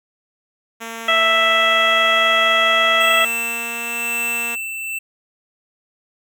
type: tone with pitch glide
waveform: 5% pulse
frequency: 227.8 to 234.6 Hz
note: A#3 to A#3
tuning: -40 to +11 cents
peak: -17 dBFS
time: 0.8-4.56 s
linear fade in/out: 20 ms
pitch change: +51 cents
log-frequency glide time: 2.5-3.94 s
type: harmonic tone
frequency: 659.3 Hz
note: E5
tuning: in tune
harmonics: 1 / 2 / 3 / 4 / 5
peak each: -21 / -18 / -18 / -21 / -19 dBFS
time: 1.08-3.25 s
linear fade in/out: 5 ms
type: tone with tremolo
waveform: square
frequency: 2667 Hz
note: E7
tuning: 20 cents sharp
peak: -20 dBFS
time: 3-4.99 s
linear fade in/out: 10 ms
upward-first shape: sine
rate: 1 Hz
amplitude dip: 50%
effects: none